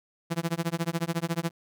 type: tone with tremolo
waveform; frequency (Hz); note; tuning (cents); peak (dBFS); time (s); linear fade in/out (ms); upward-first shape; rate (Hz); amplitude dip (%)
sawtooth; 167.6; E3; +29; -20; 0.3-1.51; 20; sine; 14; 100
effects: none